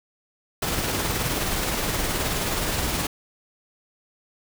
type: noise with tremolo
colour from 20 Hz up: pink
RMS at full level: -24 dBFS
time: 0.62-3.07 s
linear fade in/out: 5 ms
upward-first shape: triangle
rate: 19 Hz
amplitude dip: 35%
effects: none